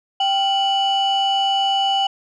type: tone pair together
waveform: sine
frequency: 784 / 2960 Hz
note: G5 / F#7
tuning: 0 / 0 cents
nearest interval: octave + major seventh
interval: 2300 cents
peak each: -16 / -18 dBFS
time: 0.2-2.07 s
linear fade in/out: 5 ms
effects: tanh soft clip ceiling -12 dBFS